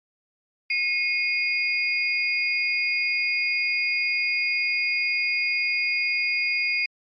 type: tone cluster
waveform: sine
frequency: 2158 / 2480 / 4816 Hz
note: C#7 / D#7 / D8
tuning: -47 / -6 / +43 cents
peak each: -25 / -24 / -31 dBFS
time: 0.7-6.86 s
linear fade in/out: 5 ms
effects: MP3 32 kbps